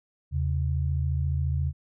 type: tone pair together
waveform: sine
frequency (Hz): 80.3 / 134.68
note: E2 / C#3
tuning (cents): -45 / -50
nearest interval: major sixth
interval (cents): 895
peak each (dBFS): -25 / -28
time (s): 0.31-1.73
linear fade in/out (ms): 50
effects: none